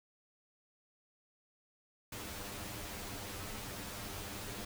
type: noise with comb filter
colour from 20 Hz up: pink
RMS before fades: -44 dBFS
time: 2.12-4.65 s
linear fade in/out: 5 ms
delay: 10 ms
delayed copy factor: +0.8
effects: none